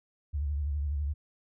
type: tone with vibrato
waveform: sine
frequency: 72.5 Hz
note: D2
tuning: 22 cents flat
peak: -28 dBFS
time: 0.33-1.14 s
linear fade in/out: 20 ms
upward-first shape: triangle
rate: 12 Hz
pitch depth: 110 cents each way
effects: none